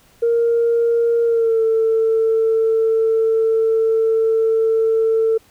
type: tone with pitch glide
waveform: sine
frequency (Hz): 466.2 to 447.2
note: A#4 to A4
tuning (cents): 0 to +28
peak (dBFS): -12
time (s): 0.22-5.38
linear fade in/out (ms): 10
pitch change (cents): -72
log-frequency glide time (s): 1.24-1.61
effects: tanh soft clip ceiling -9 dBFS + pink hiss -53 dBFS RMS until 5.5 s